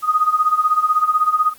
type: tone with tremolo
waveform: sine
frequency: 1244.5 Hz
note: D#6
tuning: in tune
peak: -10 dBFS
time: 0.02-1.54 s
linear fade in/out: 50 ms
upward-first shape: sine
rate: 16 Hz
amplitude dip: 80%
effects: white hiss -45 dBFS RMS until 1.58 s + Opus 48 kbps